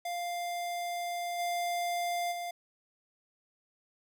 square tone with level steps, 698.5 Hz, F5, in tune, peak -34 / -31 / -36 dBFS, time 0.05-2.51 s, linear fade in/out 5 ms, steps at 1.38 / 2.31 s, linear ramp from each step 20 ms, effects none

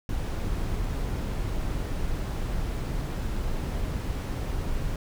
brown noise, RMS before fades -29 dBFS, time 0.09-4.96 s, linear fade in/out 2 ms, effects none

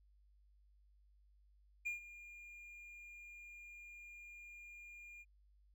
triangle tone with ADSR envelope, 2414 Hz, D7, 47 cents sharp, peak -35 dBFS, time 1.85-5.25 s, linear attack 17 ms, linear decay 130 ms, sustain -16 dB, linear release 40 ms, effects added 50 Hz sine -66 dBFS peak until 5.74 s

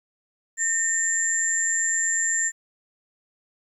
sine tone pair together, 1821 / 7289 Hz, A#6 / A#8, -41 / -40 cents, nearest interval 2 octaves, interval 2401 cents, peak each -26 / -22 dBFS, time 0.57-2.52 s, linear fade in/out 50 ms, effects 10-bit

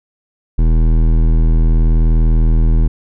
sine tone with hard clipping, 40.33 Hz, E1, 37 cents flat, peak -10 dBFS, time 0.58-2.88 s, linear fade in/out 10 ms, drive 14 dB, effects none

